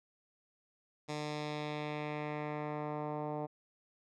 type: tone with low-pass filter sweep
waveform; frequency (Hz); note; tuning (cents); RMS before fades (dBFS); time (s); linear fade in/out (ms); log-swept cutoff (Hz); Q
10% pulse; 150; D3; +37; -39; 1.08-3.47; 20; 6200 to 780; 1.4
effects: none